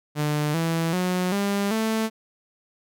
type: tone with pitch steps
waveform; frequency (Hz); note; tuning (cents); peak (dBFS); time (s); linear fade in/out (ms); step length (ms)
sawtooth; 149.4 / 164.81 / 181.82 / 200.6 / 221.3; D3 / E3 / F#3 / G3 / A3; +30 / 0 / -30 / +40 / +10; -18; 0.15-2.1; 50; 390
effects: none